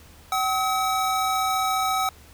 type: tone pair together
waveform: square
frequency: 761.7 / 1281 Hz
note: G5 / E6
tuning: -50 / -50 cents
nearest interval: major sixth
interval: 900 cents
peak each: -25 dBFS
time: 0.32-2.09 s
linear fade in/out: 2 ms
effects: added 76 Hz sine -51 dBFS peak until 2.33 s + pink hiss -51 dBFS RMS until 2.33 s